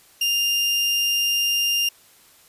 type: tone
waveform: 30% pulse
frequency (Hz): 2800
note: F7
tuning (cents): +4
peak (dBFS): -16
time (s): 0.21-1.89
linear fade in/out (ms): 5
effects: white hiss -53 dBFS RMS until 2.48 s + resampled to 32000 Hz